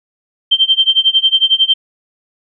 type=tone with tremolo; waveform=sine; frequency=3136 Hz; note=G7; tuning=in tune; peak=-5 dBFS; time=0.51-1.74 s; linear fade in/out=10 ms; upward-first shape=sine; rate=11 Hz; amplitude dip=95%; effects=none